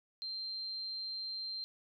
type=tone; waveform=sine; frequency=4153 Hz; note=C8; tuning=14 cents flat; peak=-38 dBFS; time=0.22-1.64 s; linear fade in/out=0 ms; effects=none